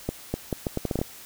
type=accelerating click train; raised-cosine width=2 ms; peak=-12 dBFS; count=10; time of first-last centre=0.09-1.015 s; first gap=250 ms; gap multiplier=0.75; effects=white hiss -45 dBFS RMS until 1.25 s